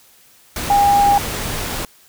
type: tone in noise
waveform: sine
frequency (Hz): 808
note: G#5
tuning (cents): -48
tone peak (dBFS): -10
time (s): 0.7-1.18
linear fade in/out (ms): 2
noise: pink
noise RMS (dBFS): -24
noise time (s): 0.56-1.85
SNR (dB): +11
effects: white hiss -50 dBFS RMS until 2.08 s